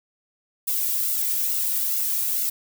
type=noise with flanger; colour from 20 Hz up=violet; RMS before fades=-24 dBFS; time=0.67-2.5 s; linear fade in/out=10 ms; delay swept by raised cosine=1.4 to 2.16 ms; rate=2.3 Hz; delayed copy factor=+0.85; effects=none